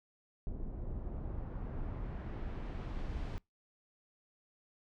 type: noise with low-pass filter sweep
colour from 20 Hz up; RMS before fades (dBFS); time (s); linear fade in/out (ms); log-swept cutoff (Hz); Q
brown; -40; 0.47-3.38; 0; 490 to 5200; 0.72
effects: noise-tail reverb RT60 0.2 s tail -25 dB re dry